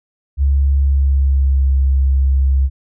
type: tone with pitch glide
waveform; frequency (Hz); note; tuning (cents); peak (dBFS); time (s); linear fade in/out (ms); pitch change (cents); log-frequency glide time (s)
sine; 69.3 to 67.29; C#2 to C2; 0 to +49; -10; 0.37-2.7; 50; -51; 0.76-1.7
effects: none